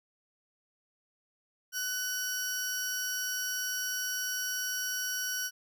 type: tone pair together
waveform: sawtooth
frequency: 1500 / 5663 Hz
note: F#6 / F8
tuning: +23 / +23 cents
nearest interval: octave + major seventh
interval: 2300 cents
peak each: -31 / -32 dBFS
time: 1.72-5.51 s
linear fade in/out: 50 ms
effects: none